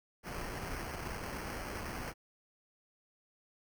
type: noise with sample-and-hold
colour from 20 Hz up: pink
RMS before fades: -41 dBFS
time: 0.23-2.14 s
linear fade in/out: 50 ms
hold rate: 3675 Hz
effects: none